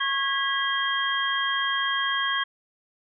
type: tone cluster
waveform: sine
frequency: 1094 / 1644 / 1960 / 3224 Hz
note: C#6 / G#6 / B6 / G7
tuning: -23 / -18 / -14 / +48 cents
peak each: -28 / -27 / -32 / -28 dBFS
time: 0-2.44 s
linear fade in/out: 10 ms
effects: none